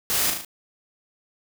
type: noise with echo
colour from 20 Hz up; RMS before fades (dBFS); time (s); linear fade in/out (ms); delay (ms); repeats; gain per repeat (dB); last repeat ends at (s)
white; -24; 0.1-0.3; 0; 37; 4; -4; 0.448
effects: none